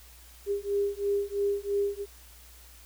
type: beating tone pair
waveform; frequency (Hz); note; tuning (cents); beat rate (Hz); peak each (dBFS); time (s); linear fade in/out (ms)
sine; 401.6 / 404.6; G4 / G#4; +42 / -45; 3; -29; 0.46-2.06; 50
effects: added 60 Hz sine -52 dBFS peak until 2.85 s + white hiss -54 dBFS RMS until 2.85 s